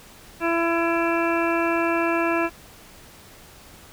harmonic tone, 335.4 Hz, E4, 30 cents sharp, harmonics 1 / 2 / 3 / 4 / 5 / 7 / 8, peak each -23 / -26 / -28 / -29 / -30 / -31 / -32 dBFS, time 0.4-2.5 s, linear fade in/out 50 ms, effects pink hiss -47 dBFS RMS until 3.92 s

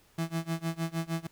35% pulse tone with tremolo, 164.81 Hz, E3, in tune, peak -26 dBFS, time 0.18-1.27 s, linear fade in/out 5 ms, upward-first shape sine, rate 6.5 Hz, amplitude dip 95%, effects pink hiss -63 dBFS RMS until 1.31 s

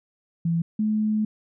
sine tone pair in turn, 167.2 / 214.6 Hz, E3 / A3, +25 / -43 cents, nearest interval major third, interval 432 cents, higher second, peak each -20 dBFS, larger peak neither, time 0.45-0.62 / 0.79-1.25 s, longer second, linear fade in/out 5 ms, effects none

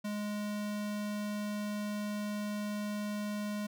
square tone, 208.1 Hz, G#3, 4 cents sharp, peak -35 dBFS, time 0.04-3.67 s, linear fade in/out 10 ms, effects none

